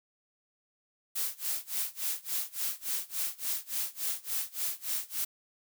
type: noise with tremolo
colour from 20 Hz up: blue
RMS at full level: -31 dBFS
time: 1.15-5.25 s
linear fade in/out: 10 ms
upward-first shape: sine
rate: 3.5 Hz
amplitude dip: 95%
effects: none